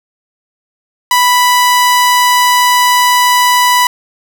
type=tone; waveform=sawtooth; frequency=987.8 Hz; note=B5; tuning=in tune; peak=-3 dBFS; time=1.11-3.87 s; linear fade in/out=2 ms; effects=none